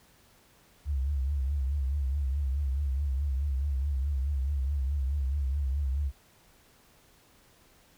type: tone with vibrato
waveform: sine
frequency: 69 Hz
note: C#2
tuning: 7 cents flat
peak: -26 dBFS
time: 0.85-6.12 s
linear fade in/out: 50 ms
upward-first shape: triangle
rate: 4.7 Hz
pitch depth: 130 cents each way
effects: pink hiss -61 dBFS RMS until 7.97 s